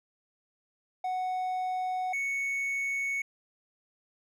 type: tone pair in turn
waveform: triangle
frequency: 740 / 2217 Hz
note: F#5 / C#7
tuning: 0 / 0 cents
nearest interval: octave + perfect fifth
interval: 1900 cents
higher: second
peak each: -27 dBFS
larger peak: neither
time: 1.04-2.13 / 2.13-3.22 s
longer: neither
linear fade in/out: 5 ms
effects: none